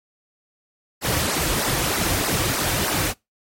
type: noise with flanger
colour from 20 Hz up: pink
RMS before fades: -22 dBFS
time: 1.01-3.14 s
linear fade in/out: 50 ms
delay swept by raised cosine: 0.28 to 4.98 ms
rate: 3.2 Hz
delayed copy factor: -0.85
effects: noise-tail reverb RT60 0.2 s tail -24 dB re dry + MP3 64 kbps